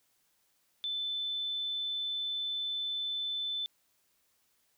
sine tone, 3520 Hz, A7, in tune, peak -32 dBFS, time 0.84-3.66 s, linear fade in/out 0 ms, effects white hiss -73 dBFS RMS until 4.77 s

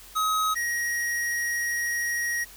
square tone pair in turn, 1270 / 1891.3 Hz, D#6 / A#6, +35 / +25 cents, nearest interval perfect fifth, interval 690 cents, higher second, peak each -23 / -26 dBFS, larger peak first, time 0.15-0.55 / 0.55-2.45 s, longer second, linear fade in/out 20 ms, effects added 44 Hz sine -53 dBFS peak until 2.56 s + white hiss -48 dBFS RMS until 2.56 s

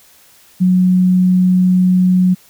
sine tone, 183.1 Hz, F#3, 18 cents flat, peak -8 dBFS, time 0.6-2.35 s, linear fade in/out 20 ms, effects white hiss -47 dBFS RMS until 2.49 s

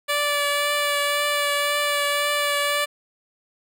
10% pulse tone with vibrato, 580 Hz, D5, 22 cents flat, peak -12 dBFS, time 0.08-2.86 s, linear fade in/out 20 ms, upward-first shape triangle, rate 1.9 Hz, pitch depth 16 cents each way, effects none

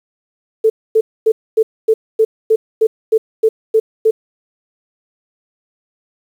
sine tone bursts, 441.6 Hz, A4, 6 cents sharp, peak -7 dBFS, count 12, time 0.64-4.11 s, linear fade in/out 10 ms, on 60 ms, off 250 ms, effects 7-bit

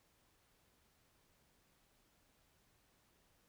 silence, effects pink hiss -74 dBFS RMS until 3.48 s

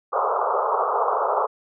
white band-pass noise, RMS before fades -22 dBFS, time 0.12-1.47 s, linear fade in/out 20 ms, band 410 to 1300 Hz, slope 96 dB/octave, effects none

